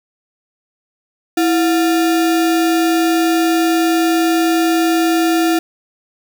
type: tone with sample-and-hold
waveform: sine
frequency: 329.6 Hz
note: E4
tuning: in tune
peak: -11 dBFS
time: 1.37-5.59 s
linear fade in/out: 5 ms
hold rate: 1050 Hz
effects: none